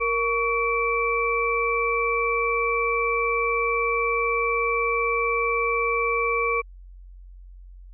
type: tone cluster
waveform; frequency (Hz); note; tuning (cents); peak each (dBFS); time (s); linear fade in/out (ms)
sine; 466.6 / 1129 / 2332; A#4 / C#6 / D7; +2 / +31 / -13; -25; 0-6.62; 20
effects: added 45 Hz sine -41 dBFS peak until 7.93 s